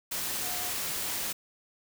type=tone in noise; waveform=sine; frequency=724 Hz; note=F#5; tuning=38 cents flat; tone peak=-43 dBFS; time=0.42-0.71 s; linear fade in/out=10 ms; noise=white; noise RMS=-33 dBFS; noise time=0.11-1.33 s; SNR=-13 dB; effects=none